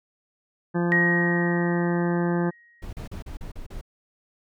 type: harmonic tone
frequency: 173.3 Hz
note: F3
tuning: 13 cents flat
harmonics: 1 / 2 / 3 / 4 / 5 / 6 / 7 / 9 / 10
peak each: -23 / -26 / -33 / -37 / -35 / -41 / -40 / -38 / -40 dBFS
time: 0.74-2.51 s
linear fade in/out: 20 ms
type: tone with exponential decay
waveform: sine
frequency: 1885 Hz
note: A#6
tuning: 19 cents sharp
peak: -17 dBFS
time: 0.92-2.86 s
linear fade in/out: 0 ms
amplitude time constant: 420 ms
type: noise bursts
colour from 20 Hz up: brown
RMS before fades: -35 dBFS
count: 7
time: 2.82-3.812 s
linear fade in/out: 5 ms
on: 110 ms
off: 37 ms
effects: none